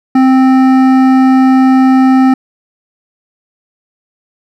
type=tone with hard clipping; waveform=triangle; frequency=261.6 Hz; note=C4; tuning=in tune; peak=-6 dBFS; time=0.15-2.34 s; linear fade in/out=5 ms; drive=16 dB; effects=none